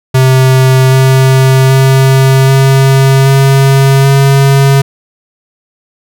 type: tone with pitch steps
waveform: square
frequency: 130.81 / 132.1 / 133.4 / 134.72 / 136.05 / 137.39 Hz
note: C3 / C3 / C3 / C#3 / C#3 / C#3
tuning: 0 / +17 / +34 / -49 / -32 / -15 cents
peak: -4 dBFS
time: 0.14-4.82 s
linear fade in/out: 10 ms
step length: 780 ms
effects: none